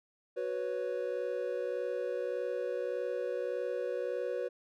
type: chord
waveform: triangle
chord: F# suspended fourth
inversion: none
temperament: just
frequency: 370 / 493.3 / 555 Hz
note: F#4 / B4 / C#5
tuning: 0 / -2 / +2 cents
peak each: -37 / -33 / -36 dBFS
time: 0.36-4.49 s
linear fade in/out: 20 ms
effects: none